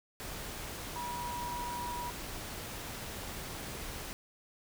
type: tone in noise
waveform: sine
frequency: 967 Hz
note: B5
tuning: 37 cents flat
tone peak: -37 dBFS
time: 0.96-2.1 s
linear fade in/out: 0 ms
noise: pink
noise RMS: -42 dBFS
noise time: 0.2-4.13 s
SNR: +2 dB
effects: none